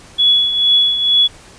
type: tone with tremolo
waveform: sine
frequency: 3388 Hz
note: G#7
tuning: 34 cents sharp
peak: -7 dBFS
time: 0.18-1.28 s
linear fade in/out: 20 ms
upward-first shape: triangle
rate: 2.2 Hz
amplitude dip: 65%
effects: pink hiss -41 dBFS RMS until 1.58 s + resampled to 22050 Hz